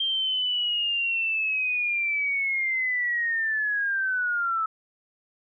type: linear sweep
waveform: sine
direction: down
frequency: 3178 to 1300 Hz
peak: -23 dBFS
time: 0-4.66 s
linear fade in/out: 5 ms
effects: none